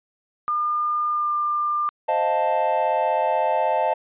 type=tone with pitch glide; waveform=sine; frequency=1207 to 1195.9 Hz; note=D6 to D6; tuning=+47 to +31 cents; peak=-20 dBFS; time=0.48-1.89 s; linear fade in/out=0 ms; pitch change=-16 cents; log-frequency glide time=1.1-1.32 s
type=chord; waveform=triangle; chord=F dominant seventh; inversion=second; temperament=equal; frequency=523.3 / 622.3 / 698.5 / 880 Hz; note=C5 / Eb5 / F5 / A5; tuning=0 / 0 / 0 / 0 cents; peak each=-25 / -22 / -24 / -20 dBFS; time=2.08-3.94 s; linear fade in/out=10 ms
effects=resampled to 8000 Hz